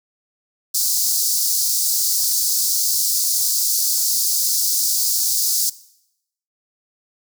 pink high-pass noise, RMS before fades -19 dBFS, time 0.74-5.7 s, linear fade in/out 10 ms, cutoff 4600 Hz, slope 48 dB/octave, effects noise-tail reverb RT60 0.8 s tail -19 dB re dry

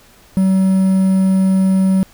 triangle tone with quantisation, 190 Hz, F#3, 46 cents sharp, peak -8 dBFS, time 0.37-2.03 s, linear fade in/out 0 ms, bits 6, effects pink hiss -47 dBFS RMS until 2.13 s

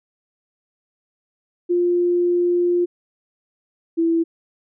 sine tone pair in turn, 351.3 / 331.6 Hz, F4 / E4, +10 / +10 cents, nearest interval minor second, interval 100 cents, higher first, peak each -15 dBFS, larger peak neither, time 1.69-2.86 / 3.97-4.24 s, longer first, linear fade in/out 20 ms, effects none

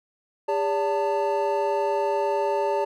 triangle tone cluster, 403.1 / 572 / 892 Hz, G4 / D5 / A5, +48 / -46 / +23 cents, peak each -24 dBFS, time 0.48-2.85 s, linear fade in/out 10 ms, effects none

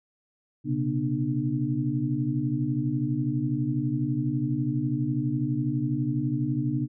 sine tone cluster, 124.6 / 136.7 / 244.3 / 300.6 Hz, B2 / C#3 / B3 / D4, +16 / -24 / -19 / +40 cents, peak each -31 / -28 / -31 / -29 dBFS, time 0.64-6.88 s, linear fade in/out 50 ms, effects none

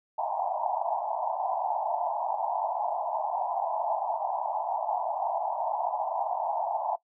white band-pass noise, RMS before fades -30 dBFS, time 0.18-6.96 s, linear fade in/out 10 ms, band 640 to 950 Hz, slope 96 dB/octave, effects noise-tail reverb RT60 0.1 s tail -18 dB re dry

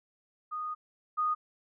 sine tone pair in turn, 1236 / 1236 Hz, D#6 / D#6, -12 / -12 cents, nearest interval unison, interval 0 cents, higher neither, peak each -33 / -26 dBFS, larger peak second, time 0.51-0.75 / 1.17-1.35 s, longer first, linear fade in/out 20 ms, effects none

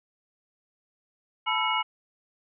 sine tone cluster, 874 / 990 / 1333 / 2201 / 2893 Hz, A5 / B5 / E6 / C#7 / F#7, -12 / +4 / +19 / -13 / -40 cents, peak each -30 dBFS, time 1.46-1.83 s, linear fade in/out 20 ms, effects none

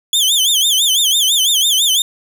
sawtooth tone with vibrato, 3322 Hz, G#7, in tune, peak -8 dBFS, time 0.13-2.02 s, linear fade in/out 2 ms, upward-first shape sine, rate 6 Hz, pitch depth 170 cents each way, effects none

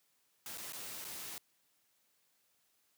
white noise with dropouts, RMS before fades -45 dBFS, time 0.46-1.38 s, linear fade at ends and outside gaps 1 ms, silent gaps 0.575-0.581 / 0.723-0.732 / 1.044-1.049 s, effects white hiss -75 dBFS RMS until 2.97 s + high-pass 100 Hz 12 dB/octave

